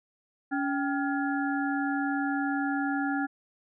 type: harmonic tone with a mistuned harmonic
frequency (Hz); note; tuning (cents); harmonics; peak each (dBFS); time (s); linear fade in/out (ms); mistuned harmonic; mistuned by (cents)
281.3; C#4; +26; 1 / 3 / 5 / 6; -28 / -33 / -35 / -36; 0.51-3.27; 20; 3; -130
effects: none